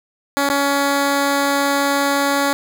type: tone with dropouts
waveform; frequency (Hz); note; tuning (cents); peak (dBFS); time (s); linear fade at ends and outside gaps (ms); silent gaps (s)
10% pulse; 280.9; C#4; +23; -7; 0.37-2.53; 0; 0.489-0.499
effects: none